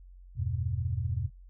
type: chord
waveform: sine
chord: E minor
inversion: none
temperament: equal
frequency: 82.41 / 98 / 123.47 Hz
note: E2 / G2 / B2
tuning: 0 / 0 / 0 cents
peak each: -33 dBFS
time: 0.35-1.3 s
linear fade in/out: 50 ms
effects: noise-tail reverb RT60 0.2 s tail -24 dB re dry + added 45 Hz sine -48 dBFS peak until 1.49 s